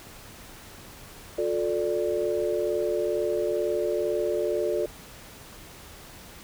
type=chord; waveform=sine; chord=D minor; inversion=first; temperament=equal with one note detuned; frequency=357.8 / 440 / 587.3 Hz; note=F4 / A4 / D5; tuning=+42 / 0 / 0 cents; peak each=-28 dBFS; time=1.38-4.86 s; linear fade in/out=5 ms; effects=pink hiss -46 dBFS RMS until 6.43 s